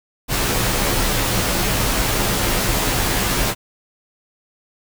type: noise with comb filter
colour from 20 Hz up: pink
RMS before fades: -19 dBFS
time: 0.28-3.55 s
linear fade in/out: 50 ms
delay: 13 ms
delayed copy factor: -0.65
effects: none